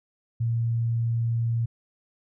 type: tone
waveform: sine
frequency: 116 Hz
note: A#2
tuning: 8 cents flat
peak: -22 dBFS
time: 0.4-1.66 s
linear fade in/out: 10 ms
effects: none